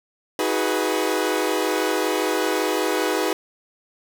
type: chord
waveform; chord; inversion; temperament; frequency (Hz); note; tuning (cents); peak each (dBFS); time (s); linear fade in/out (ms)
sawtooth; G# minor seventh; second; equal with one note detuned; 317.5 / 370 / 415.3 / 493.9; D#4 / F#4 / G#4 / B4; +35 / 0 / 0 / 0; -22; 0.39-3.33; 2
effects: 8-bit